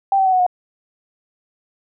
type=tone with pitch steps; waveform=sine; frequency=784 / 768.3 / 752.9 / 737.9 / 723.1 Hz; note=G5 / G5 / F#5 / F#5 / F#5; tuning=0 / -35 / +30 / -5 / -40 cents; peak=-12 dBFS; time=0.12-0.465 s; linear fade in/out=2 ms; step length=69 ms; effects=none